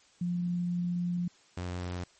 sine / sawtooth tone pair in turn, 175.7 / 89.33 Hz, F3 / F2, +11 / +40 cents, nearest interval octave, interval 1171 cents, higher first, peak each -28 / -30 dBFS, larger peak first, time 0.21-1.28 / 1.57-2.04 s, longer first, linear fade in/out 5 ms, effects white hiss -62 dBFS RMS until 2.19 s + MP3 32 kbps

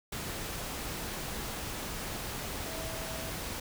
sine tone in noise, 649 Hz, E5, 27 cents flat, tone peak -44 dBFS, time 2.66-3.31 s, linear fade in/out 5 ms, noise pink, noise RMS -38 dBFS, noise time 0.12-3.6 s, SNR -9 dB, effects none

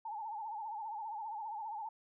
sine tone with vibrato, 865 Hz, A5, 30 cents flat, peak -39 dBFS, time 0.05-1.89 s, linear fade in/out 5 ms, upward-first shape triangle, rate 15 Hz, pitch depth 120 cents each way, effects none

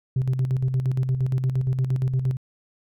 sine tone with tremolo, 130 Hz, C3, 11 cents flat, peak -16 dBFS, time 0.16-2.37 s, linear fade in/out 5 ms, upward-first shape square, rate 8.6 Hz, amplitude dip 60%, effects tanh soft clip ceiling -17 dBFS

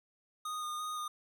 square tone with vibrato, 1230 Hz, D#6, 20 cents flat, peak -37 dBFS, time 0.45-1.08 s, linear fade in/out 5 ms, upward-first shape square, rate 2.9 Hz, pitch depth 12 cents each way, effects none

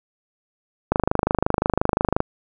click train, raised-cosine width 1 ms, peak -3 dBFS, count 34, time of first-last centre 0.92-2.204 s, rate 25.7 Hz, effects none

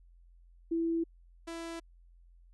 sine / sawtooth tone pair in turn, 331.6 / 332.8 Hz, E4 / E4, +10 / +17 cents, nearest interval unison, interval 7 cents, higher second, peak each -28 / -35 dBFS, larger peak first, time 0.71-1.04 / 1.47-1.8 s, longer neither, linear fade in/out 10 ms, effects added 43 Hz sine -56 dBFS peak until 2.53 s + resampled to 24000 Hz

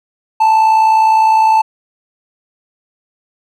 triangle tone with amplitude modulation, 880 Hz, A5, in tune, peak -3 dBFS, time 0.4-1.62 s, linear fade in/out 10 ms, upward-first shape sine, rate 59.9 Hz, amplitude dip 45%, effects none

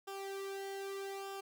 sawtooth tone with flanger, 392 Hz, G4, in tune, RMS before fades -43 dBFS, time 0.07-1.41 s, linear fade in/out 10 ms, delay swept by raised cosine 0.47 to 1.77 ms, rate 0.81 Hz, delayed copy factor -0.75, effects none

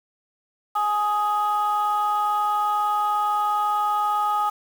sine tone pair together, 835 / 1251.1 Hz, G#5 / D#6, +9 / +9 cents, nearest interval perfect fifth, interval 700 cents, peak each -21 dBFS, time 0.75-4.5 s, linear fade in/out 10 ms, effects tanh soft clip ceiling -15 dBFS + 7-bit

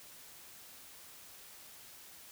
silence, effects white hiss -54 dBFS RMS until 2.31 s

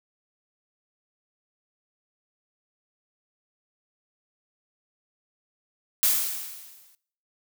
blue noise with exponential decay, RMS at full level -19 dBFS, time 6.03-6.95 s, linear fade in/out 0 ms, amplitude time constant 200 ms, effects noise-tail reverb RT60 0.6 s tail -21 dB re dry

